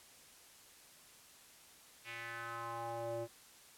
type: tone with band-pass filter sweep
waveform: square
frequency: 116.54 Hz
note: A#2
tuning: in tune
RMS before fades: -43 dBFS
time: 2.04-3.28 s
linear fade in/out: 50 ms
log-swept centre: 2500 to 470 Hz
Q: 3.1
effects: white hiss -60 dBFS RMS until 3.77 s + low-pass 12000 Hz 12 dB/octave